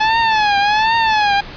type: tone with vibrato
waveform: sawtooth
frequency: 858 Hz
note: A5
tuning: 44 cents flat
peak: -8 dBFS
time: 0-1.41 s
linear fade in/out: 10 ms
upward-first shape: triangle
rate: 1.3 Hz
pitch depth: 130 cents each way
effects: pink hiss -33 dBFS RMS until 1.56 s + resampled to 11025 Hz